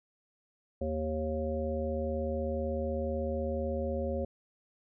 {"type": "harmonic tone with a mistuned harmonic", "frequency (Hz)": 78, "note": "D#2", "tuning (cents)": 5, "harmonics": [1, 3, 5, 7, 9], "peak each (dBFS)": [-35, -37, -39, -34, -45], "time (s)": [0.81, 4.25], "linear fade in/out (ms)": 5, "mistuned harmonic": 9, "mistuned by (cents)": -15, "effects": []}